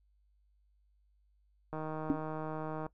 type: click train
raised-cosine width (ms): 1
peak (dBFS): -26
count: 178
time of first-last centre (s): 1.73-2.865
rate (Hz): 156
type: tone with exponential decay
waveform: sine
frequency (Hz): 286.4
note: D4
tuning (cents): -43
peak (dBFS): -22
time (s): 2.1-2.22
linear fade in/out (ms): 0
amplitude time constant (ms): 26
effects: noise-tail reverb RT60 0.1 s tail -19 dB re dry + added 50 Hz sine -67 dBFS peak until 2.93 s